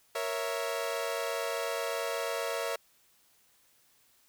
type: chord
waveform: sawtooth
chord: A# diminished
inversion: none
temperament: equal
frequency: 466.2 / 554.4 / 659.3 Hz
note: A#4 / C#5 / E5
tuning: 0 / 0 / 0 cents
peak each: -32 dBFS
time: 0.15-2.76 s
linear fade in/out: 5 ms
effects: white hiss -66 dBFS RMS until 4.28 s